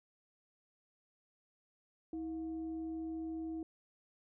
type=tone with frequency modulation; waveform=sine; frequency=322.4 Hz; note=E4; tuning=38 cents flat; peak=-38 dBFS; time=2.13-3.63 s; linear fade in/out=2 ms; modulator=390 Hz; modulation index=0.25; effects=none